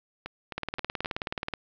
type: two click trains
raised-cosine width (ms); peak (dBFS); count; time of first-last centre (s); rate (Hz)
0.3; -14 / -19; 19 / 4; 0.58-1.537 / 0.26-1.047; 18.8 / 3.81
effects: low-pass 5000 Hz 12 dB/octave + 9-bit